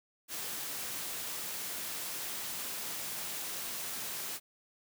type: noise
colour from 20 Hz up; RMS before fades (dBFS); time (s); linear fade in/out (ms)
white; -39; 0.28-4.4; 50
effects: high-pass 100 Hz 12 dB/octave